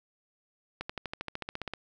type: accelerating click train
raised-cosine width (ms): 0.3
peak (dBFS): -19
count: 14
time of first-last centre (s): 0.81-1.736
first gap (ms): 85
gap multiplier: 0.97
effects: none